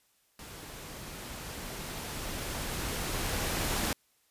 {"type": "noise with level ramp", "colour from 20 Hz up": "pink", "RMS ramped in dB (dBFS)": [-46, -30], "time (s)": [0.39, 3.93], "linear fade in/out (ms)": 2, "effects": ["white hiss -70 dBFS RMS until 4.3 s", "resampled to 32000 Hz"]}